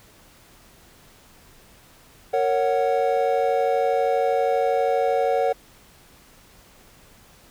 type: chord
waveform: triangle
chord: F# major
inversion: first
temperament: just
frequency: 462.5 / 555 / 740 Hz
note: A#4 / C#5 / F#5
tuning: -14 / +2 / 0 cents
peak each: -21 dBFS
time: 2.33-5.53 s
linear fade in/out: 10 ms
effects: pink hiss -52 dBFS RMS until 7.5 s